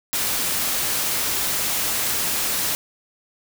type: noise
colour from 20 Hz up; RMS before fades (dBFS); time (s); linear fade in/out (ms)
white; -23; 0.13-2.75; 0
effects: none